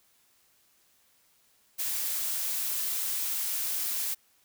blue noise, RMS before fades -31 dBFS, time 1.78-4.15 s, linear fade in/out 20 ms, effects white hiss -66 dBFS RMS until 4.44 s

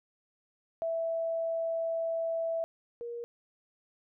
sine tone pair in turn, 659.3 / 472.4 Hz, E5 / A#4, 0 / +23 cents, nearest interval tritone, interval 577 cents, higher first, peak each -29 / -36 dBFS, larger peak first, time 0.82-2.64 / 3.01-3.24 s, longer first, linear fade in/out 0 ms, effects none

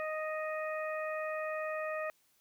harmonic tone, 622.3 Hz, D#5, in tune, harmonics 1 / 2 / 3 / 4, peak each -36 / -41 / -42 / -46 dBFS, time 0-2.1 s, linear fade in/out 0 ms, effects white hiss -71 dBFS RMS until 2.4 s

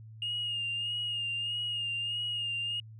sine tone with vibrato, 2842 Hz, F7, 30 cents sharp, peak -30 dBFS, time 0.22-2.8 s, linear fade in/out 2 ms, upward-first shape sine, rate 1.6 Hz, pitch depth 35 cents each way, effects tanh soft clip ceiling -27 dBFS + added 110 Hz sine -46 dBFS peak until 2.99 s

